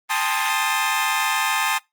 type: chord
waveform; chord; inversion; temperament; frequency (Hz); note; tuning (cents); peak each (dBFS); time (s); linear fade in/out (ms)
20% pulse; A half-diminished seventh; third; equal with one note detuned; 800 / 880 / 1046.5 / 1244.5; G5 / A5 / C6 / Eb6; +35 / 0 / 0 / 0; -23 / -19 / -20 / -21; 0.09-1.79; 20
effects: noise-tail reverb RT60 0.2 s tail -24 dB re dry + Opus 24 kbps